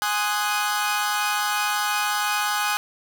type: chord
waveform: sawtooth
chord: Ab dominant seventh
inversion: none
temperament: equal with one note detuned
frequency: 830.6 / 1046.5 / 1244.5 / 1485.1 Hz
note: Ab5 / C6 / Eb6 / Gb6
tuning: 0 / 0 / 0 / +6 cents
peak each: -22 / -28 / -23 / -24 dBFS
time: 0.02-2.77 s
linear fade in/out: 0 ms
effects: none